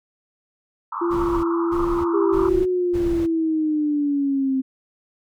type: band-pass noise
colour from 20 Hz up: white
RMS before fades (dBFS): -29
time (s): 0.92-2.49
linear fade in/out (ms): 5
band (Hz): 890 to 1300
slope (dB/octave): 96
type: tone with vibrato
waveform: sine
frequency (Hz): 340.2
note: F4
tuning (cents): -45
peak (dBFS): -19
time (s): 1.01-2.63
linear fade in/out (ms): 10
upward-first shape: square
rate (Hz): 1.4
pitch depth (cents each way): 16
type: noise bursts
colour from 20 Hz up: brown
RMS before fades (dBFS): -30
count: 4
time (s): 1.1-3.27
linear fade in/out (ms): 20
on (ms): 340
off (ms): 270
type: exponential sweep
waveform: sine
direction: down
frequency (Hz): 403.2 to 261.6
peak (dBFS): -18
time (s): 2.13-4.62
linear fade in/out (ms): 20
effects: none